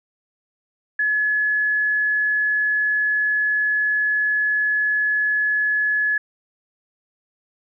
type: tone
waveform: sine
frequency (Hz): 1703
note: G#6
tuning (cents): +43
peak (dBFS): -17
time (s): 0.99-6.18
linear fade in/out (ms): 5
effects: none